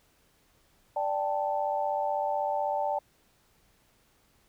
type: chord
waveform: sine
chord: D suspended fourth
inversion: none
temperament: equal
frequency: 587.3 / 784 / 880 Hz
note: D5 / G5 / A5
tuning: 0 / 0 / 0 cents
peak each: -31 dBFS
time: 0.96-2.99 s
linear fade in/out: 5 ms
effects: pink hiss -66 dBFS RMS until 4.48 s